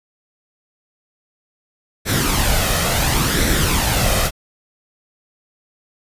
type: noise with flanger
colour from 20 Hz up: pink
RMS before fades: -17 dBFS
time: 2.05-4.31 s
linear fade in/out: 50 ms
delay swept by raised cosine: 0.51 to 1.61 ms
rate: 0.71 Hz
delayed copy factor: +0.5
effects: resampled to 32000 Hz